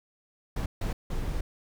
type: noise bursts at uneven times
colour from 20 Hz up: brown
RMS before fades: -30 dBFS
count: 3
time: 0.56-0.66 / 0.81-0.93 / 1.1-1.41 s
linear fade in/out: 5 ms
effects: none